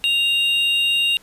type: tone pair together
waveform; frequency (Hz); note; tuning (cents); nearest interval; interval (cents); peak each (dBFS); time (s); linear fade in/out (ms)
triangle; 2794 / 3751; F7 / A#7; 0 / +10; perfect fourth; 510; -15 / -22; 0.04-1.17; 0
effects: pink hiss -51 dBFS RMS until 1.22 s + resampled to 32000 Hz